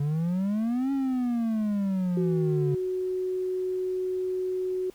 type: exponential two-way sweep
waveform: triangle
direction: up then down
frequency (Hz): 141.1 to 277.2 to 141.1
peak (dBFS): -22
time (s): 0-2.75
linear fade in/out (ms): 5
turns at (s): 0.92
type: tone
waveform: sine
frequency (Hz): 370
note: F#4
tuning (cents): 0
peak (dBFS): -26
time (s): 2.17-4.9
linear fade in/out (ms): 2
effects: pink hiss -57 dBFS RMS until 4.94 s